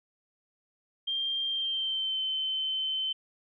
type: tone with pitch glide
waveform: sine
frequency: 3184 to 3074 Hz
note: G7 to G7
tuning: +26 to -35 cents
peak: -28 dBFS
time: 1.07-3.13 s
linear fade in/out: 10 ms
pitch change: -61 cents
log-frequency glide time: 1.47-2.21 s
effects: none